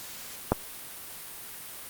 clicks, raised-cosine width 1 ms, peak -6 / -22 dBFS, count 2, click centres 0.52 / 0.529 s, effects white hiss -42 dBFS RMS until 1.89 s + Opus 48 kbps

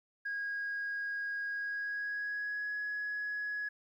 sine tone with pitch glide, 1640 to 1679.3 Hz, G#6 to G#6, -22 to +19 cents, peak -33 dBFS, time 0.25-3.69 s, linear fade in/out 10 ms, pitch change +41 cents, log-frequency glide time 1.48-2.76 s, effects tanh soft clip ceiling -31 dBFS + 12-bit

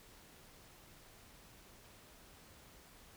silence, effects pink hiss -60 dBFS RMS until 3.16 s

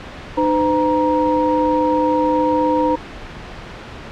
sine tone cluster, 304.3 / 509 / 940 Hz, D#4 / C5 / A#5, -38 / -48 / +14 cents, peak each -18 dBFS, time 0.37-2.96 s, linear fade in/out 10 ms, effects pink hiss -33 dBFS RMS until 4.11 s + low-pass 3000 Hz 12 dB/octave

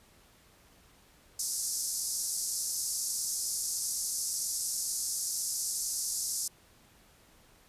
pink band-pass noise, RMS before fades -34 dBFS, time 1.39-6.48 s, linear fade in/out 5 ms, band 5100 to 12000 Hz, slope 48 dB/octave, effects pink hiss -61 dBFS RMS until 7.68 s + resampled to 32000 Hz

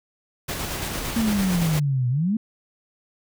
pink noise with tremolo, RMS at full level -28 dBFS, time 0.48-1.8 s, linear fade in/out 10 ms, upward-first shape square, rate 8.8 Hz, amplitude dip 25%
sine exponential two-way sweep, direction down then up, 233.1 to 120.5 to 230.8 Hz, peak -19 dBFS, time 1.16-2.37 s, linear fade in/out 5 ms, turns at 2.09 s
effects none

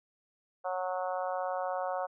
harmonic tone, 183.7 Hz, F#3, 12 cents flat, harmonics 3 / 4 / 5 / 6 / 7 / 8, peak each -35 / -35 / -40 / -41 / -43 / -47 dBFS, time 0.64-2.07 s, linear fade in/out 20 ms, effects none

